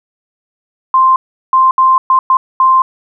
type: tone bursts at uneven times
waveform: sine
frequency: 1046.5 Hz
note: C6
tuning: in tune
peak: -5 dBFS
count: 6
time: 0.94-1.16 / 1.53-1.71 / 1.78-1.98 / 2.1-2.19 / 2.3-2.37 / 2.6-2.82 s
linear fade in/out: 2 ms
effects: none